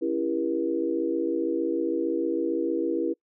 sine chord, C# diminished seventh, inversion none, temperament just, 277.2 / 332.6 / 399.1 / 479 Hz, C#4 / E4 / G4 / Bb4, 0 / +16 / +31 / +47 cents, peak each -32 / -26 / -32 / -30 dBFS, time 0.01-3.14 s, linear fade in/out 20 ms, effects noise-tail reverb RT60 0.1 s tail -25 dB re dry

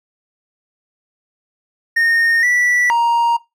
triangle tone with pitch steps, 1841 / 1959 / 937 Hz, A#6 / B6 / A#5, -22 / -15 / +9 cents, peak -10 dBFS, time 1.96-3.37 s, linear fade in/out 10 ms, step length 470 ms, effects noise-tail reverb RT60 0.2 s tail -20 dB re dry

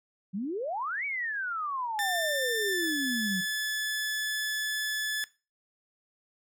sine exponential two-way sweep, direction up then down, 177.9 to 2307 to 177.9 Hz, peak -30 dBFS, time 0.33-3.42 s, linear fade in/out 20 ms, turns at 1.05 s
sawtooth tone with pitch glide, 1785 to 1725.2 Hz, A6 to A6, +24 to -35 cents, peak -25 dBFS, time 1.99-5.24 s, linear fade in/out 0 ms, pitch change -59 cents, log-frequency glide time 2.67-2.92 s
effects noise-tail reverb RT60 0.3 s tail -19 dB re dry

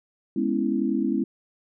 sine chord, C# minor seventh, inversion second, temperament equal, 207.7 / 246.9 / 277.2 / 329.6 Hz, G#3 / B3 / C#4 / E4, 0 / 0 / 0 / 0 cents, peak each -27 dBFS, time 0.36-1.24 s, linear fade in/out 5 ms, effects none

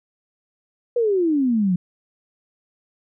sine exponential sweep, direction down, 493.9 to 172.6 Hz, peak -16 dBFS, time 0.96-1.76 s, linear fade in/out 5 ms, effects none

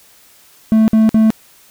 triangle tone bursts, 220 Hz, A3, in tune, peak -5 dBFS, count 3, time 0.72-1.304 s, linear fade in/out 0 ms, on 160 ms, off 52 ms, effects white hiss -47 dBFS RMS until 1.7 s

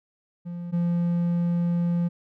triangle tone pair in turn, 173.6 / 172.62 Hz, F3 / F3, -10 / -20 cents, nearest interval unison, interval 10 cents, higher first, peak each -29 / -19 dBFS, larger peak second, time 0.45-0.72 / 0.72-2.09 s, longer second, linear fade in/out 20 ms, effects none

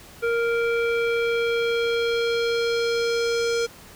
square tone with low-pass filter sweep, 466.2 Hz, A#4, in tune, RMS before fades -23 dBFS, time 0.22-3.67 s, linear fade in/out 20 ms, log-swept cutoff 1900 to 6100 Hz, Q 1.9, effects pink hiss -46 dBFS RMS until 3.95 s

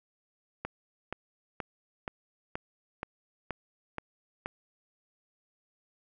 click train, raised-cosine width 0.5 ms, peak -19 dBFS, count 9, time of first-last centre 0.65-4.46 s, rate 2.1 Hz, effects none

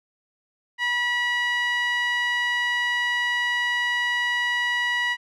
sawtooth tone with band-pass filter, 970 Hz, B5, 31 cents flat, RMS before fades -24 dBFS, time 0.78-5.17 s, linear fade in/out 50 ms, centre 2200 Hz, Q 3.9, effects none

